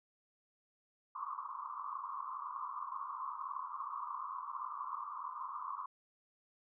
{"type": "band-pass noise", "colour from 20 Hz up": "pink", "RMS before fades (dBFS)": -43, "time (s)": [1.15, 5.86], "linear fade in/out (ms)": 5, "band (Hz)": [1000, 1200], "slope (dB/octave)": 96, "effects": []}